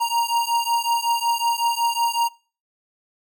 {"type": "beating tone pair", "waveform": "square", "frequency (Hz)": [932.3, 937.7], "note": ["A#5", "A#5"], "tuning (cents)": [0, 10], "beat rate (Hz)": 5.4, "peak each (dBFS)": [-23, -23], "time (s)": [0, 2.29], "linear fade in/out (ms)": 20, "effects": ["noise-tail reverb RT60 0.4 s tail -24 dB re dry"]}